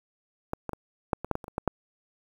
clicks, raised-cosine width 1 ms, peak -15 / -18 / -20 / -9 / -19 / -11 / -15 / -27 / -26 / -14 / -9 dBFS, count 11, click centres 0.534 / 0.693 / 0.733 / 1.132 / 1.246 / 1.313 / 1.354 / 1.442 / 1.481 / 1.581 / 1.677 s, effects 8-bit

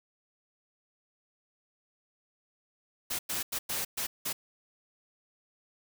white noise bursts at uneven times, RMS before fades -33 dBFS, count 6, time 3.1-3.19 / 3.29-3.43 / 3.52-3.59 / 3.69-3.85 / 3.97-4.07 / 4.25-4.33 s, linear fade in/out 10 ms, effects none

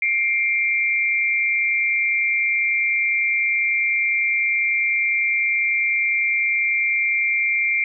sine tone pair together, 2119 / 2349 Hz, C7 / D7, +21 / 0 cents, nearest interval major second, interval 179 cents, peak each -20 dBFS, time 0.02-7.84 s, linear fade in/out 2 ms, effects none

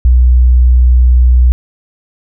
sine tone, 61.8 Hz, B1, 2 cents sharp, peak -3 dBFS, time 0.05-1.52 s, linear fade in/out 0 ms, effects none

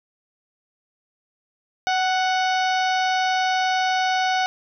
harmonic tone with a mistuned harmonic, 740 Hz, F#5, in tune, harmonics 1 / 2 / 3 / 4 / 5 / 6 / 7 / 8, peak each -20 / -26 / -30 / -32 / -34 / -36 / -37 / -38 dBFS, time 1.87-4.46 s, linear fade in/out 0 ms, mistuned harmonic 1, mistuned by +19 cents, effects none

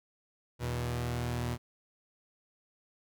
sawtooth tone pair together, 80.6 / 120.76 Hz, E2 / B2, -38 / -38 cents, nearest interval perfect fifth, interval 700 cents, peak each -33 / -29 dBFS, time 0.59-1.58 s, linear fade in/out 50 ms, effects none

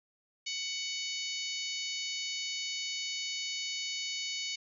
harmonic tone, 745 Hz, F#5, 12 cents sharp, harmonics 3 / 4 / 5 / 6 / 7 / 8 / 9, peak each -41 / -40 / -43 / -40 / -46 / -45 / -44 dBFS, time 0.46-4.56 s, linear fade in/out 10 ms, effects none

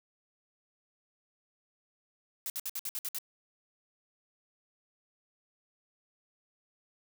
blue noise bursts, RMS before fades -36 dBFS, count 8, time 2.46-3.185 s, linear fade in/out 0 ms, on 39 ms, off 59 ms, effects none

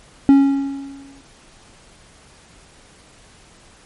triangle tone with exponential decay, 276.1 Hz, C#4, 7 cents flat, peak -3 dBFS, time 0.29-1.21 s, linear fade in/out 0 ms, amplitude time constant 200 ms, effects pink hiss -48 dBFS RMS until 3.85 s + MP3 48 kbps

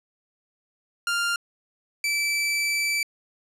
sawtooth tone pair in turn, 1397 / 2320 Hz, F6 / D7, 0 / -22 cents, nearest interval major sixth, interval 878 cents, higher second, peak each -19 dBFS, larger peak neither, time 1.07-1.36 / 2.04-3.03 s, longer second, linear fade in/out 2 ms, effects low-pass 11000 Hz 12 dB/octave

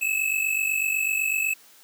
square tone pair together, 2579 / 2627 Hz, E7 / E7, -39 / -7 cents, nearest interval unison, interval 32 cents, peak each -26 dBFS, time 0.01-1.54 s, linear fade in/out 10 ms, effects white hiss -53 dBFS RMS until 1.83 s + high-pass 200 Hz 12 dB/octave

